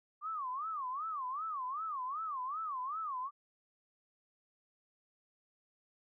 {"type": "tone with vibrato", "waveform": "sine", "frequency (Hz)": 1149, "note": "D6", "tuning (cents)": -38, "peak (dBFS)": -36, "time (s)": [0.21, 3.31], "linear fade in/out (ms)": 50, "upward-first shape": "sine", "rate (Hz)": 2.6, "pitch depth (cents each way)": 240, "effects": []}